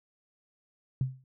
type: tone with exponential decay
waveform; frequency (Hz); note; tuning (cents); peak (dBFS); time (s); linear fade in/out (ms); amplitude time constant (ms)
sine; 130.5; C3; -4; -22; 1.01-1.24; 2; 49
effects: none